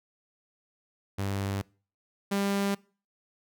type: tone pair in turn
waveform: sawtooth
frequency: 98.7 / 199.12 Hz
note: G2 / G3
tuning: +12 / +27 cents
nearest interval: octave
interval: 1215 cents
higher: second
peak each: -25 / -22 dBFS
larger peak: second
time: 1.18-1.62 / 2.31-2.75 s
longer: neither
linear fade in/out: 10 ms
effects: noise-tail reverb RT60 0.4 s tail -24 dB re dry